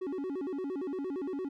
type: tone with vibrato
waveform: triangle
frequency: 323.3 Hz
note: E4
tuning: 34 cents flat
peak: -31 dBFS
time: 0.01-1.49 s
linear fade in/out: 10 ms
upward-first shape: square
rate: 8.7 Hz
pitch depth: 250 cents each way
effects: none